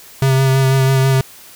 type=tone with vibrato; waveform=square; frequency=133.5 Hz; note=C3; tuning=35 cents sharp; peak=-11 dBFS; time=0.22-1.21 s; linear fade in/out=2 ms; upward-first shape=sine; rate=6.1 Hz; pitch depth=19 cents each way; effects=white hiss -40 dBFS RMS until 1.55 s